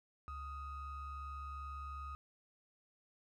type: ring-modulated tone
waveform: triangle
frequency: 659.3 Hz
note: E5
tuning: in tune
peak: -38 dBFS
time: 0.28-2.15 s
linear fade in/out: 0 ms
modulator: 588 Hz
effects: none